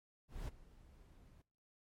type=noise with ADSR envelope; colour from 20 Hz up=brown; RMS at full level=-41 dBFS; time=0.28-1.42 s; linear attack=200 ms; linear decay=17 ms; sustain=-20 dB; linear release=8 ms; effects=noise-tail reverb RT60 0.6 s tail -25 dB re dry + MP3 64 kbps